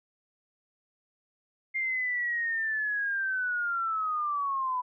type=linear sweep; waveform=sine; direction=down; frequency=2116 to 987.8 Hz; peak=-27 dBFS; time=1.74-4.82 s; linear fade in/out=20 ms; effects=none